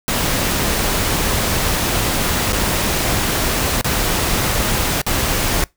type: noise with dropouts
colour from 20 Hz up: pink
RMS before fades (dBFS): -18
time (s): 0.08-5.64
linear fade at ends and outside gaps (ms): 0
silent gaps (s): 2.523-2.53 / 3.812-3.845 / 5.016-5.065
effects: noise-tail reverb RT60 0.2 s tail -24 dB re dry